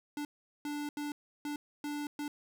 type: tone bursts at uneven times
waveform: square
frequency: 293.3 Hz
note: D4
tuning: 2 cents flat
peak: -36 dBFS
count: 6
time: 0.17-0.25 / 0.65-0.89 / 0.97-1.12 / 1.45-1.56 / 1.84-2.07 / 2.19-2.28 s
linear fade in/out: 2 ms
effects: none